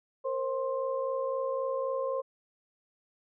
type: tone cluster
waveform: sine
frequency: 469.2 / 533 / 1054 Hz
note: A#4 / C5 / C6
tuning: +11 / +32 / +12 cents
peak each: -37 / -30 / -37 dBFS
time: 0.24-2.22 s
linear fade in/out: 20 ms
effects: none